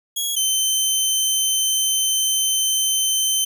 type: tone pair in turn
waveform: 15% pulse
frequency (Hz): 3322 / 3086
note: G#7 / G7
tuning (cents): 0 / -28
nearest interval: minor second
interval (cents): 128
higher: first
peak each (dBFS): -14 / -10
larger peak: second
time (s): 0.16-0.36 / 0.36-3.45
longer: second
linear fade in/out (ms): 10
effects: none